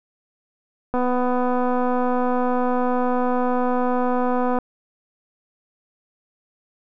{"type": "click train", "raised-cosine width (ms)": 1, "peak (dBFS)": -10, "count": 909, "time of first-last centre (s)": [0.94, 4.587], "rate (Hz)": 249, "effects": []}